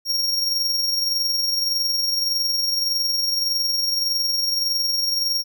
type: tone with amplitude modulation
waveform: 45% pulse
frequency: 5570 Hz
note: F8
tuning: 5 cents flat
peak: -18 dBFS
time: 0.05-5.44 s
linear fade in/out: 50 ms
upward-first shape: sine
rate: 21.7 Hz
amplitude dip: 40%
effects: none